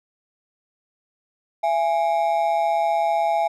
triangle ring-modulated tone, 750 Hz, F#5, 23 cents sharp, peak -13 dBFS, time 1.63-3.48 s, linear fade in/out 10 ms, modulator 77.8 Hz, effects none

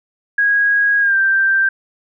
sine tone with pitch glide, 1647 to 1571.7 Hz, G#6 to G6, -15 to +4 cents, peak -11 dBFS, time 0.38-1.69 s, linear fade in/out 5 ms, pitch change -81 cents, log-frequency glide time 1-1.16 s, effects none

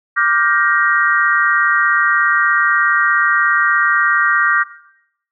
sine chord, G minor seventh, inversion second, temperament just, 1176 / 1411.2 / 1568 / 1881.6 Hz, D6 / F6 / G6 / Bb6, +2 / +18 / 0 / +16 cents, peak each -17 dBFS, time 0.16-4.64 s, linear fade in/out 20 ms, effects noise-tail reverb RT60 0.8 s tail -18 dB re dry

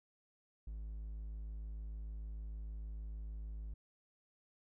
triangle tone, 53.3 Hz, G#1, 46 cents sharp, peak -40 dBFS, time 0.67-3.74 s, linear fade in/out 5 ms, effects none

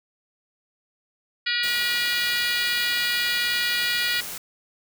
harmonic tone, 481.3 Hz, B4, 45 cents flat, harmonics 3 / 4 / 5 / 6 / 7 / 8 / 9 / 10, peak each -30 / -27 / -30 / -31 / -32 / -32 / -31 / -32 dBFS, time 1.46-4.21 s, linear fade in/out 10 ms
white noise, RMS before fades -34 dBFS, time 1.63-4.38 s, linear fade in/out 5 ms
effects none

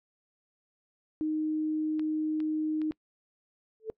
sine tone, 310 Hz, D#4, 6 cents flat, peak -27 dBFS, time 1.21-2.91 s, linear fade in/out 0 ms
clicks, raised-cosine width 0.3 ms, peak -30 / -32 / -33 / -34 dBFS, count 4, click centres 1.995 / 2.403 / 2.817 / 2.92 s
sine tone with exponential growth, 440 Hz, A4, in tune, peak -27 dBFS, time 3.8-3.9 s, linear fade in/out 0 ms, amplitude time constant 21 ms
effects noise-tail reverb RT60 0.1 s tail -24 dB re dry

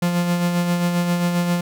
45% pulse tone with tremolo, 174.61 Hz, F3, in tune, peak -16 dBFS, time 0.02-1.61 s, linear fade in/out 5 ms, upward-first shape sine, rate 7.5 Hz, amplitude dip 40%, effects none

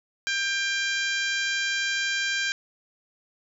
harmonic tone, 794 Hz, G5, 22 cents sharp, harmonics 2 / 3 / 4 / 5 / 6 / 7 / 8 / 9, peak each -27 / -31 / -33 / -35 / -37 / -38 / -39 / -40 dBFS, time 0.27-2.52 s, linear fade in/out 0 ms, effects 10-bit

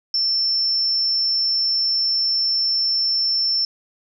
sine tone, 5370 Hz, E8, 31 cents sharp, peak -17 dBFS, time 0.14-3.65 s, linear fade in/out 2 ms, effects none

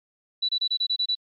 sine tone bursts, 3951 Hz, B7, in tune, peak -21 dBFS, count 8, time 0.42-1.153 s, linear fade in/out 10 ms, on 68 ms, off 27 ms, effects MP3 32 kbps

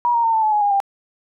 sine tone with pitch steps, 960 / 934.3 / 909.3 / 884.9 / 861.2 / 838.1 / 815.7 / 793.9 Hz, B5 / A#5 / A#5 / A5 / A5 / G#5 / G#5 / G5, -49 / +4 / -43 / +10 / -37 / +16 / -31 / +22 cents, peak -14 dBFS, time 0.05-0.802 s, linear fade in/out 0 ms, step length 94 ms, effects none

